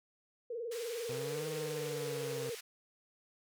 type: tone with vibrato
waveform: sine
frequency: 466.2 Hz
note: A#4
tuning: in tune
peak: -37 dBFS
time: 0.5-2.55 s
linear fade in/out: 5 ms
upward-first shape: sine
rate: 20 Hz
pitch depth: 100 cents each way
type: band-pass noise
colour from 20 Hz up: pink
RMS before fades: -48 dBFS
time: 0.71-2.61 s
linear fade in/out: 10 ms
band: 1800 to 13000 Hz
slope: 12 dB/octave
type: linear two-way sweep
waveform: sawtooth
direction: up then down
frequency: 126.1 to 156.6 to 132.5 Hz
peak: -38 dBFS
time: 1.09-2.5 s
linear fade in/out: 5 ms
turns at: 1.47 s
effects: none